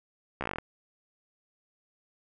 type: slowing click train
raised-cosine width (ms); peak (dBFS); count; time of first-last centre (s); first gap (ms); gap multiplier
0.5; -17; 10; 0.41-0.585; 14; 1.08
effects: none